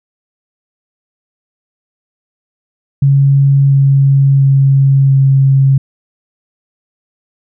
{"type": "tone with pitch steps", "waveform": "sine", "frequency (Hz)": [138.59, 137.63, 136.68, 135.74], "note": ["C#3", "C#3", "C#3", "C#3"], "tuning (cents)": [0, -12, -24, -36], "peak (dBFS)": -5, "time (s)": [3.02, 5.78], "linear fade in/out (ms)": 5, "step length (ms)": 690, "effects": []}